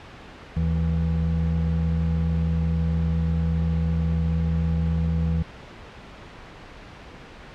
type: tone pair together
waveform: triangle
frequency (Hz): 77.26 / 163.7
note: D#2 / E3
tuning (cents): -12 / -12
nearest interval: octave + minor second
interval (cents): 1300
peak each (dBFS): -21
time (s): 0.56-5.43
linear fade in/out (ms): 10
effects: pink hiss -42 dBFS RMS until 7.54 s + low-pass 3000 Hz 12 dB/octave